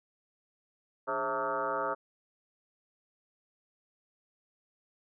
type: tone with frequency modulation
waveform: sine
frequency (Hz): 905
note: A5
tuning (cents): +48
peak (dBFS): -29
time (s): 1.07-1.95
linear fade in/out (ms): 20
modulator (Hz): 123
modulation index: 4
effects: none